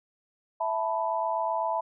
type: chord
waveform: sine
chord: E suspended fourth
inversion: none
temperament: equal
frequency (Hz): 659.3 / 880 / 987.8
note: E5 / A5 / B5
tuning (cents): 0 / 0 / 0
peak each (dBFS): -30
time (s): 0.6-1.81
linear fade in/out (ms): 10
effects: none